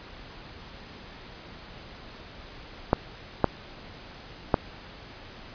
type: clicks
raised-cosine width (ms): 1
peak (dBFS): -4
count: 3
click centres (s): 2.931 / 3.443 / 4.542
effects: pink hiss -45 dBFS RMS until 5.54 s + resampled to 11025 Hz